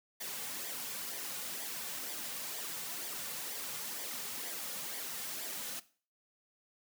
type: noise with flanger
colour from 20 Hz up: white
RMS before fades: -41 dBFS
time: 0.2-5.8 s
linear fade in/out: 10 ms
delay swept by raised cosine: 0.73 to 3.13 ms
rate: 2.1 Hz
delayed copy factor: -0.55
effects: noise-tail reverb RT60 0.4 s tail -17 dB re dry + high-pass 150 Hz 12 dB/octave